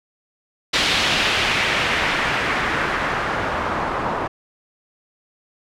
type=noise with low-pass filter sweep; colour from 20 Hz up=white; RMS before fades=-21 dBFS; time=0.73-4.28 s; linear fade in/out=10 ms; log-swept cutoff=3600 to 970 Hz; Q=1.4; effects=none